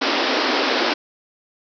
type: band-pass noise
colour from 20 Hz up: pink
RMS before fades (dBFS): -20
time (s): 0.01-0.94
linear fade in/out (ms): 10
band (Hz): 240 to 5400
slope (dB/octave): 96
effects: none